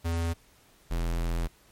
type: tone pair in turn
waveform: square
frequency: 83.7 / 42.15 Hz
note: E2 / E1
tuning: +27 / +39 cents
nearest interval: octave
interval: 1188 cents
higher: first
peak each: -27 dBFS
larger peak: neither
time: 0.04-0.34 / 0.9-1.48 s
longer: second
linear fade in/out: 20 ms
effects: pink hiss -60 dBFS RMS until 1.71 s + MP3 64 kbps